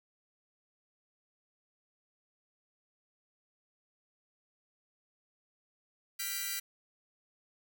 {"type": "chord", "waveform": "5% pulse", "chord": "G dominant seventh", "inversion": "third", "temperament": "equal", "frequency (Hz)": [1396.9, 1568, 1975.5, 2349], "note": ["F6", "G6", "B6", "D7"], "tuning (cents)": [0, 0, 0, 0], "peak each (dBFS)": [-32, -32, -27, -31], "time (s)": [6.19, 6.6], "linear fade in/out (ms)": 10, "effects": []}